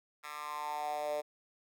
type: tone with high-pass filter sweep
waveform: 10% pulse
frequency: 149.2 Hz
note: D3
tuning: 28 cents sharp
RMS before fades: -38 dBFS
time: 0.23-1.22 s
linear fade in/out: 20 ms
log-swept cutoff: 1400 to 540 Hz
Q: 5.8
effects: none